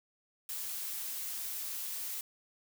blue noise, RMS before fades -39 dBFS, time 0.49-2.21 s, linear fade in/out 2 ms, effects none

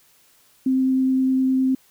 sine tone with vibrato, 261.6 Hz, C4, in tune, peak -16 dBFS, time 0.66-1.75 s, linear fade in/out 5 ms, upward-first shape triangle, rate 9.7 Hz, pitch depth 8 cents each way, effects white hiss -57 dBFS RMS until 1.9 s

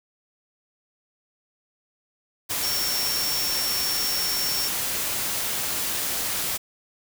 sine tone in noise, 5470 Hz, F8, 37 cents flat, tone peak -26 dBFS, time 2.62-4.69 s, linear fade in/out 20 ms, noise white, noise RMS -27 dBFS, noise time 2.49-6.58 s, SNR -2 dB, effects none

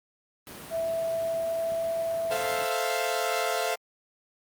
pink noise, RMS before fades -42 dBFS, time 0.47-2.66 s, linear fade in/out 0 ms
sine tone with pitch glide, 659 to 662.8 Hz, E5 to E5, -1 to +9 cents, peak -26 dBFS, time 0.7-2.41 s, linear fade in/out 50 ms, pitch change +10 cents, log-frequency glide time 1.02-2.12 s
sawtooth chord, F major seventh, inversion first, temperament equal, 440 / 523.3 / 659.3 / 698.5 Hz, A4 / C5 / E5 / F5, 0 / 0 / 0 / 0 cents, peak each -29 / -29 / -28 / -26 dBFS, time 2.3-3.76 s, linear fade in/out 20 ms
effects high-pass 100 Hz 12 dB/octave + Opus 32 kbps

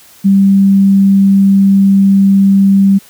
sine tone, 196 Hz, G3, in tune, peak -4 dBFS, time 0.24-2.99 s, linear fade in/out 20 ms, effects white hiss -41 dBFS RMS until 3.09 s

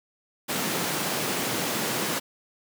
pink high-pass noise, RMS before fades -28 dBFS, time 0.48-2.2 s, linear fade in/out 20 ms, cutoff 150 Hz, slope 24 dB/octave, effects none

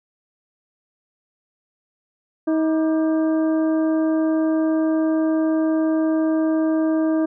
harmonic tone with a mistuned harmonic, 317.3 Hz, D#4, 34 cents sharp, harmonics 1 / 2 / 3 / 4 / 5, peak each -17 / -25 / -38 / -37 / -39 dBFS, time 2.47-7.26 s, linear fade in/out 10 ms, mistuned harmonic 4, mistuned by -110 cents, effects none

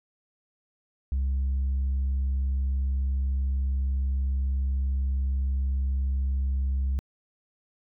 sine tone, 66.9 Hz, C2, 39 cents sharp, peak -21 dBFS, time 1.12-6.99 s, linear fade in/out 0 ms, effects tanh soft clip ceiling -22 dBFS

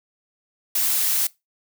blue noise, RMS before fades -21 dBFS, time 0.75-1.27 s, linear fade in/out 5 ms, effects noise-tail reverb RT60 0.2 s tail -21 dB re dry

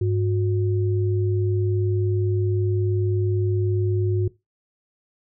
sine tone pair together, 101.8 / 362.8 Hz, G#2 / F#4, -34 / -34 cents, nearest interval octave + minor seventh, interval 2200 cents, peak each -20 / -25 dBFS, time 0.01-4.28 s, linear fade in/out 5 ms, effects noise-tail reverb RT60 0.2 s tail -18 dB re dry

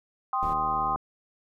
sine chord, C minor, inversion second, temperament equal, 784 / 1046.5 / 1244.5 Hz, G5 / C6 / Eb6, 0 / 0 / 0 cents, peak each -29 / -28 / -29 dBFS, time 0.33-0.96 s, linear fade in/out 2 ms
brown noise, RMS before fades -38 dBFS, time 0.42-0.54 s, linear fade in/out 10 ms
click train, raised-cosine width 2 ms, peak -26 dBFS, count 42, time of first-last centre 0.43-0.96 s, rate 77.4 Hz
effects none

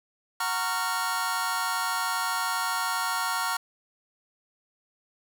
sawtooth chord, Gb major seventh, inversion none, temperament just, 740 / 925 / 1110 / 1387.5 Hz, Gb5 / Bb5 / Db6 / F6, 0 / -14 / +2 / -12 cents, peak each -31 / -27 / -28 / -26 dBFS, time 0.4-3.57 s, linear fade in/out 5 ms, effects none

